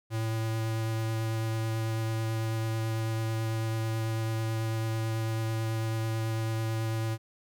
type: tone with vibrato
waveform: square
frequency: 111.8 Hz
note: A2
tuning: 28 cents sharp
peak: -29 dBFS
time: 0.1-7.18 s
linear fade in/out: 50 ms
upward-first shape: triangle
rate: 9.1 Hz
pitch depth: 12 cents each way
effects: none